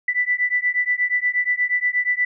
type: beating tone pair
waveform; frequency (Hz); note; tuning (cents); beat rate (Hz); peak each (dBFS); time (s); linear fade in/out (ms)
sine; 1975.5 / 1983.9; B6 / B6; 0 / +7; 8.4; -21; 0.08-2.25; 5
effects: none